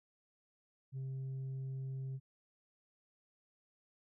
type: tone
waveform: sine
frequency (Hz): 133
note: C3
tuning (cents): +29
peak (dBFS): -36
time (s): 0.92-2.2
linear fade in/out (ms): 50
effects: tanh soft clip ceiling -38 dBFS